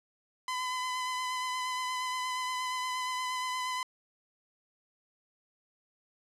sawtooth tone with vibrato, 1012 Hz, B5, 42 cents sharp, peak -28 dBFS, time 0.48-3.83 s, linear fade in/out 2 ms, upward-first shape triangle, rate 8.5 Hz, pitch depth 22 cents each way, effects low-pass 9000 Hz 12 dB/octave

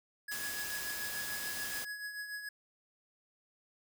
square tone with tremolo, 1677 Hz, G#6, 16 cents sharp, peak -38 dBFS, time 0.28-2.49 s, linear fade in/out 5 ms, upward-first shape triangle, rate 6.9 Hz, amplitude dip 60%
white noise, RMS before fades -41 dBFS, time 0.31-1.85 s, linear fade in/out 10 ms
effects none

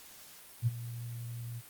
sine tone with ADSR envelope, 118.2 Hz, A#2, 24 cents sharp, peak -23 dBFS, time 0.62-1.62 s, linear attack 49 ms, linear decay 27 ms, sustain -15 dB, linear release 40 ms, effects white hiss -53 dBFS RMS until 1.69 s + Opus 48 kbps

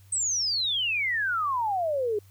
sine exponential sweep, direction down, 8372 to 402 Hz, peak -24 dBFS, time 0.12-2.19 s, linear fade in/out 5 ms, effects added 97 Hz sine -51 dBFS peak until 2.3 s + white hiss -62 dBFS RMS until 2.3 s

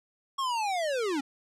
square linear sweep, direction down, 1108.7 to 261.6 Hz, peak -28 dBFS, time 0.38-1.21 s, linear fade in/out 10 ms, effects low-pass 8000 Hz 12 dB/octave

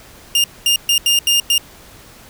sawtooth tone bursts at uneven times, 2815 Hz, F7, 13 cents sharp, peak -8 dBFS, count 6, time 0.35-0.44 / 0.66-0.76 / 0.89-0.98 / 1.06-1.19 / 1.27-1.4 / 1.5-1.58 s, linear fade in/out 2 ms, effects pink hiss -42 dBFS RMS until 2.29 s

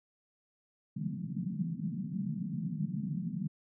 white band-pass noise, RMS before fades -36 dBFS, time 0.96-3.48 s, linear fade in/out 10 ms, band 150 to 210 Hz, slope 48 dB/octave, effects none

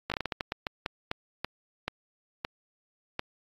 slowing click train, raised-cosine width 0.3 ms, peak -14 dBFS, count 16, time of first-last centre 0.1-3.194 s, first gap 17 ms, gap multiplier 1.31, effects AAC 32 kbps

